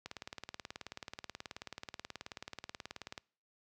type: click train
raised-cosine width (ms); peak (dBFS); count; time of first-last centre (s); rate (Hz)
0.2; -25; 59; 0.06-3.178; 18.6
effects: noise-tail reverb RT60 0.5 s tail -26 dB re dry + high-pass 60 Hz 12 dB/octave